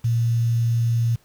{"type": "tone with quantisation", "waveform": "sine", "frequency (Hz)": 116.54, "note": "A#2", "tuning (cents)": 0, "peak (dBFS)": -17, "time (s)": [0.04, 1.16], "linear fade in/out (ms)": 10, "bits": 7, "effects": ["pink hiss -59 dBFS RMS until 1.24 s"]}